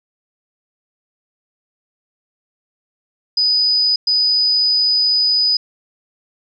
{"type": "tone bursts at uneven times", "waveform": "sine", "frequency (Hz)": 4978, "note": "D#8", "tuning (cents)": 0, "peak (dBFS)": -12, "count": 2, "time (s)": [[3.37, 3.96], [4.07, 5.57]], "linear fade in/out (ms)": 5, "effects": []}